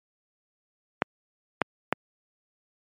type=clicks; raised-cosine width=0.5 ms; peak=-5 dBFS; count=3; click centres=1.021 / 1.617 / 1.926 s; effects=high-pass 150 Hz 12 dB/octave + MP3 64 kbps